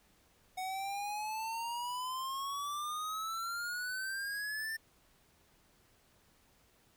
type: exponential sweep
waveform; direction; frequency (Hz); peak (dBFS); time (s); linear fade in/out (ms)
square; up; 740 to 1800; -37; 0.57-4.77; 10
effects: pink hiss -68 dBFS RMS until 6.96 s